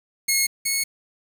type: tone pair in turn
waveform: 10% pulse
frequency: 2167 / 2193 Hz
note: C#7 / C#7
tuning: -40 / -19 cents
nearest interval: unison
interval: 21 cents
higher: second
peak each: -9 / -12 dBFS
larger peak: first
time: 0.28-0.47 / 0.65-0.84 s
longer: neither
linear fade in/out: 10 ms
effects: 7-bit